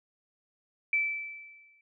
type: tone with exponential decay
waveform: sine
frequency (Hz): 2321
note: D7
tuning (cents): -21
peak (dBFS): -22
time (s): 0.93-1.81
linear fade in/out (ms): 2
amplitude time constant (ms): 190
effects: none